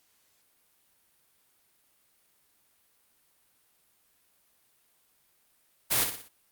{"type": "noise with echo", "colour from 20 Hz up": "white", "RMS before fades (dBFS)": -25, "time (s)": [5.9, 6.05], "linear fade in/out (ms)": 20, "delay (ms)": 60, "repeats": 4, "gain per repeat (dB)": -7, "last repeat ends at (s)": 6.29, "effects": ["white hiss -68 dBFS RMS until 6.51 s", "Opus 48 kbps"]}